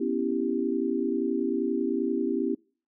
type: chord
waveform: sine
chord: C# half-diminished seventh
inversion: third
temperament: equal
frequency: 246.9 / 277.2 / 329.6 / 392 Hz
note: B3 / C#4 / E4 / G4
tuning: 0 / 0 / 0 / 0 cents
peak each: -30 dBFS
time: 0-2.55 s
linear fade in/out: 10 ms
effects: noise-tail reverb RT60 0.4 s tail -25 dB re dry